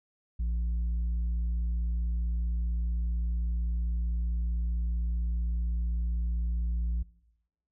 sine tone with tanh clipping, 57.8 Hz, A#1, 14 cents flat, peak -28 dBFS, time 0.39-7.03 s, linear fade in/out 10 ms, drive 4 dB, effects noise-tail reverb RT60 0.9 s tail -21 dB re dry

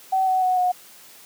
sine tone with pitch steps, 761 / 749.2 / 737.6 / 726.2 Hz, F#5 / F#5 / F#5 / F#5, +48 / +21 / -6 / -33 cents, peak -17 dBFS, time 0.12-0.72 s, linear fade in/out 10 ms, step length 150 ms, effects white hiss -47 dBFS RMS until 1.25 s + high-pass 150 Hz 12 dB/octave

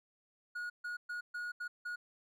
triangle tone bursts at uneven times, 1447 Hz, F#6, 39 cents flat, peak -36 dBFS, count 6, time 0.55-0.7 / 0.84-0.97 / 1.09-1.21 / 1.34-1.52 / 1.6-1.68 / 1.85-1.96 s, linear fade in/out 10 ms, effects none

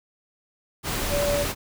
sine tone in noise, 576 Hz, D5, 34 cents flat, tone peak -22 dBFS, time 1.09-1.46 s, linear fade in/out 50 ms, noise pink, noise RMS -27 dBFS, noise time 0.83-1.55 s, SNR +2 dB, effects none

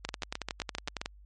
two click trains, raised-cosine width 0.2 ms, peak -16 / -16 dBFS, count 12 / 8, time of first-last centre 0.05-1.059 / 0.09-1.015 s, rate 10.9 / 7.57 Hz, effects added 50 Hz sine -51 dBFS peak until 1.25 s + MP3 48 kbps

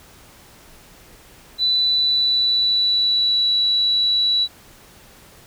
sine tone with pitch glide, 3984 to 3931 Hz, B7 to B7, +14 to -9 cents, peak -15 dBFS, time 1.58-4.48 s, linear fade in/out 50 ms, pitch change -23 cents, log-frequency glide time 1.74-3.5 s, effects pink hiss -47 dBFS RMS until 5.46 s

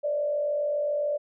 sine tone with frequency modulation, 587.3 Hz, D5, in tune, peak -24 dBFS, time 0.03-1.18 s, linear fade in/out 20 ms, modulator 47.3 Hz, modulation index 0.53, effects none

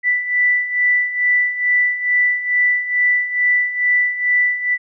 sine beating tone pair, 1975.5 / 1977.8 Hz, B6 / B6, 0 / +2 cents, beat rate 2.3 Hz, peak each -20 / -15 dBFS, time 0.03-4.78 s, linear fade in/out 50 ms, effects none

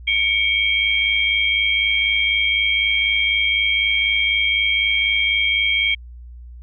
sine tone cluster, 2212 / 2316 / 3215 Hz, C#7 / D7 / G7, -4 / -25 / +43 cents, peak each -20 dBFS, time 0.07-5.95 s, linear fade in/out 10 ms, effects added 60 Hz sine -35 dBFS peak until 6.62 s

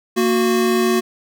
square tone pair together, 230.6 / 366.4 Hz, A#3 / F#4, -19 / -17 cents, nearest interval minor sixth, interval 802 cents, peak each -19 / -17 dBFS, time 0.16-1.01 s, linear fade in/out 20 ms, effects none

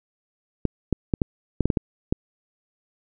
clicks, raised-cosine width 3 ms, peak -7 dBFS, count 9, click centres 0.653 / 0.927 / 1.138 / 1.218 / 1.607 / 1.656 / 1.702 / 1.772 / 2.125 s, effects none

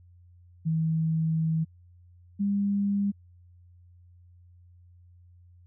sine tone pair in turn, 160.6 / 200.9 Hz, E3 / G3, -45 / +43 cents, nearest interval major third, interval 388 cents, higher second, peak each -23 dBFS, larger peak neither, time 0.65-1.65 / 2.39-3.12 s, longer first, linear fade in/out 20 ms, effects added 88 Hz sine -52 dBFS peak until 5.66 s

